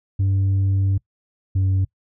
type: tone pair in turn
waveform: sine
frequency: 97.1 / 95.21 Hz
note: G2 / G2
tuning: -16 / -50 cents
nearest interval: unison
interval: 34 cents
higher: first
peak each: -13 dBFS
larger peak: neither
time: 0.19-0.98 / 1.55-1.85 s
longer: first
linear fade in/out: 10 ms
effects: noise-tail reverb RT60 0.1 s tail -24 dB re dry + tanh soft clip ceiling -15 dBFS